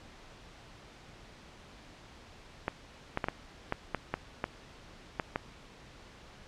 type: clicks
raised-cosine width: 0.5 ms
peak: -15 dBFS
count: 10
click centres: 2.681 / 3.174 / 3.242 / 3.285 / 3.724 / 3.947 / 4.14 / 4.441 / 5.198 / 5.359 s
effects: pink hiss -53 dBFS RMS until 6.47 s + low-pass 5000 Hz 12 dB/octave